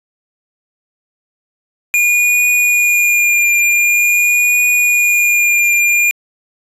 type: tone with vibrato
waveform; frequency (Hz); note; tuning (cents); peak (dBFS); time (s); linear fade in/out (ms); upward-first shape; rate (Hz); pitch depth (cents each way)
square; 2427; D#7; -44; -10; 1.94-6.11; 0; triangle; 0.46; 23
effects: resampled to 32000 Hz